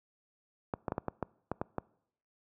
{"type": "clicks", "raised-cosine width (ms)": 1, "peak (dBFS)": -18, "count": 9, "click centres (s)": [0.738, 0.882, 0.921, 0.981, 1.083, 1.227, 1.516, 1.615, 1.783], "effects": ["noise-tail reverb RT60 0.7 s tail -24 dB re dry", "high-pass 80 Hz 12 dB/octave"]}